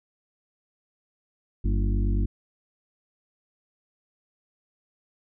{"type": "harmonic tone with a mistuned harmonic", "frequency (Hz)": 49, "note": "G1", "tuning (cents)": 0, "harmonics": [1, 2, 4, 5, 6, 7], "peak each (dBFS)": [-22, -28, -34, -36, -38, -39], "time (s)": [1.64, 2.26], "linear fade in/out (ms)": 10, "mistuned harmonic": 5, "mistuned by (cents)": -70, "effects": []}